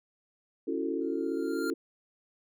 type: chord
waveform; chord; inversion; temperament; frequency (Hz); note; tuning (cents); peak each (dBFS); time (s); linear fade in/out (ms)
sine; F# minor seventh; second; just; 277.5 / 333 / 370 / 444; C#4 / E4 / F#4 / A4; +2 / +18 / 0 / +16; -34 / -33 / -36 / -35; 0.67-1.74; 10
type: tone with exponential growth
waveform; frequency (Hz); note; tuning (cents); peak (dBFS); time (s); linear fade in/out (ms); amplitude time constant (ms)
square; 1396.9; F6; 0; -34; 1.01-1.7; 0; 150
effects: none